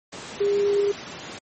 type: tone in noise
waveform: sine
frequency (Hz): 404.6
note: G#4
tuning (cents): -45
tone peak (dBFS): -18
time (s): 0.4-0.92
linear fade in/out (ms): 10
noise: pink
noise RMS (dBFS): -36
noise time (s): 0.12-1.39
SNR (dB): +15
effects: high-pass 150 Hz 12 dB/octave + MP3 32 kbps